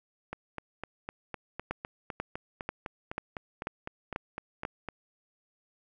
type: two click trains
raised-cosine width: 0.5 ms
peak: -17 / -21 dBFS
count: 7 / 19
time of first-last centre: 1.71-4.651 / 0.33-4.887 s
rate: 2.04 / 3.95 Hz
effects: none